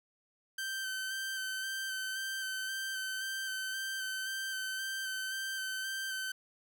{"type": "tone with vibrato", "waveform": "sawtooth", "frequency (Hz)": 1549, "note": "G6", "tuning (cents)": -21, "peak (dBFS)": -32, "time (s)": [0.58, 6.32], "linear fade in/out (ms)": 5, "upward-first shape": "square", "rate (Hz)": 1.9, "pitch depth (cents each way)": 16, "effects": []}